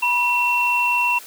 sine tone pair together, 973 / 2716 Hz, B5 / F7, -26 / -49 cents, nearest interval octave + tritone, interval 1777 cents, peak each -20 / -18 dBFS, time 0.02-1.19 s, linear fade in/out 10 ms, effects white hiss -40 dBFS RMS until 1.26 s + high-pass 300 Hz 12 dB/octave

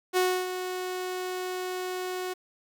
sawtooth tone with ADSR envelope, 367.1 Hz, F#4, 14 cents flat, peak -17 dBFS, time 0.13-2.34 s, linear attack 40 ms, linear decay 290 ms, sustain -10 dB, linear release 14 ms, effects 9-bit

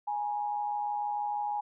sine tone pair together, 830.6 / 956.8 Hz, G#5 / A#5, 0 / +45 cents, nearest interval major second, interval 245 cents, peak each -30 / -39 dBFS, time 0.07-1.61 s, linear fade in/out 10 ms, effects none

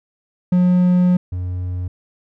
triangle tone pair in turn, 179.8 / 90.21 Hz, F#3 / F#2, -49 / -43 cents, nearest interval octave, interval 1194 cents, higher first, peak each -9 / -19 dBFS, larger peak first, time 0.52-1.17 / 1.32-1.88 s, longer first, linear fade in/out 5 ms, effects none

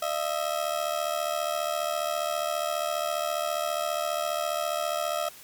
30% pulse ring-modulated tone, 644 Hz, E5, 41 cents flat, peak -21 dBFS, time 0.02-5.29 s, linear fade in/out 5 ms, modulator 37.4 Hz, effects white hiss -48 dBFS RMS until 5.43 s + MP3 96 kbps

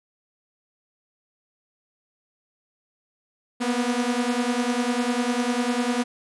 sawtooth beating tone pair, 238.6 / 248.6 Hz, A#3 / B3, +41 / +12 cents, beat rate 10 Hz, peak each -21 dBFS, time 3.6-6.04 s, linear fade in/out 20 ms, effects resampled to 24000 Hz

